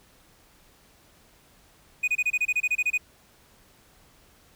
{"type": "tone bursts", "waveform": "triangle", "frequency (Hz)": 2481, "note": "D#7", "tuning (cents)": -6, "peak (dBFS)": -19, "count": 13, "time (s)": [2.03, 2.979], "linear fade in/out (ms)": 10, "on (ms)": 49, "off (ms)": 26, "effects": ["pink hiss -58 dBFS RMS until 4.55 s"]}